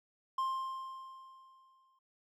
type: tone with exponential decay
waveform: triangle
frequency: 1055 Hz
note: C6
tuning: 14 cents sharp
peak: -28 dBFS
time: 0.38-1.99 s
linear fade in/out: 5 ms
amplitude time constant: 350 ms
effects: none